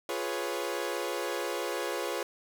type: chord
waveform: sawtooth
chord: C# dominant seventh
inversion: first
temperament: equal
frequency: 349.2 / 415.3 / 493.9 / 554.4 Hz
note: E#4 / G#4 / B4 / C#5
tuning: 0 / 0 / 0 / 0 cents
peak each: -33 dBFS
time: 0.09-2.23 s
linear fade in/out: 2 ms
effects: none